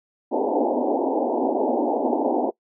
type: band-pass noise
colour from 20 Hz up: pink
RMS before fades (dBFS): -22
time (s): 0.31-2.51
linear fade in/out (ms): 20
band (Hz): 240 to 900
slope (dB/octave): 96
effects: noise-tail reverb RT60 0.1 s tail -22 dB re dry